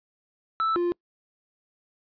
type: tone pair in turn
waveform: triangle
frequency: 1318.5 / 349.2 Hz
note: E6 / F4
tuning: 0 / 0 cents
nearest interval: octave + major seventh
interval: 2300 cents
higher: first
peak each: -20 dBFS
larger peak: neither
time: 0.6-0.76 / 0.76-0.92 s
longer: neither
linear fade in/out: 0 ms
effects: noise-tail reverb RT60 0.1 s tail -26 dB re dry + resampled to 11025 Hz